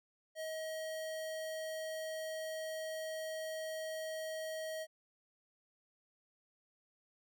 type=tone; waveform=square; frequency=634 Hz; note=D#5; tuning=32 cents sharp; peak=-40 dBFS; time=0.35-4.87 s; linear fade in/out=50 ms; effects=none